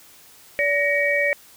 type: tone cluster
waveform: sine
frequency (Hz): 576 / 1878 / 2269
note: D5 / A#6 / C#7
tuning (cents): -34 / +12 / +40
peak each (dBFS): -22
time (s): 0.59-1.33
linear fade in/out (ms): 0
effects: white hiss -49 dBFS RMS until 1.56 s